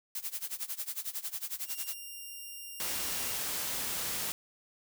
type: noise with tremolo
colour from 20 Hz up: blue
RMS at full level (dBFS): -35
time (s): 0.15-1.94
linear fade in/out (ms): 2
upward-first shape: sine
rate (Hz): 11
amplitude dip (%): 90
type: tone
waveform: 5% pulse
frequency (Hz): 2794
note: F7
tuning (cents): 0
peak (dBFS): -33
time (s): 1.65-3.4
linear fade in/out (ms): 50
type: noise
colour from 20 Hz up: white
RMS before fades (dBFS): -35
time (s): 2.8-4.32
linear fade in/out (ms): 0
effects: none